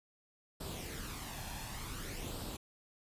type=noise with flanger; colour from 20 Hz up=pink; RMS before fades=-43 dBFS; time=0.6-2.57 s; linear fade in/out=10 ms; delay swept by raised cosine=0.23 to 1.19 ms; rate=0.55 Hz; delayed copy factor=+0.55; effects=resampled to 32000 Hz